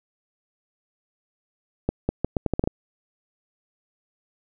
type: accelerating click train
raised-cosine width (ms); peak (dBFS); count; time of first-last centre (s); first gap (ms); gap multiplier
2; -8; 9; 1.89-2.675; 200; 0.78
effects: none